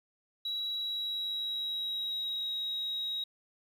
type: tone with pitch glide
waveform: sine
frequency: 3891 to 3809 Hz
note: B7 to A#7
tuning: -27 to +37 cents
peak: -31 dBFS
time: 0.45-3.24 s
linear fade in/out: 5 ms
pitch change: -36 cents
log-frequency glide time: 0.79-2.51 s
effects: tanh soft clip ceiling -28 dBFS + 10-bit